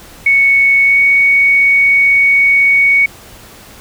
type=tone with pitch glide; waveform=sine; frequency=2217 to 2231 Hz; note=C#7 to C#7; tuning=0 to +11 cents; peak=-6 dBFS; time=0.26-3.06 s; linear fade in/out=5 ms; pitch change=+11 cents; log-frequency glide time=0.84-0.98 s; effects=pink hiss -37 dBFS RMS until 3.8 s